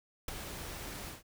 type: noise with ADSR envelope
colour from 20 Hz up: pink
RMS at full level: -35 dBFS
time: 0.28-1.23 s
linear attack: 4 ms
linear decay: 12 ms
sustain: -8 dB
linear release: 150 ms
effects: none